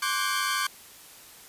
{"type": "tone cluster", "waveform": "sawtooth", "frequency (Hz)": [1063, 1161, 1505, 1598, 4464], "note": ["C6", "D6", "F#6", "G6", "C#8"], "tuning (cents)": [27, -20, 29, 33, 11], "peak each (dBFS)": [-29, -26, -30, -27, -34], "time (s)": [0.02, 0.67], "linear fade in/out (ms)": 5, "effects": ["white hiss -49 dBFS RMS until 1.48 s", "resampled to 32000 Hz"]}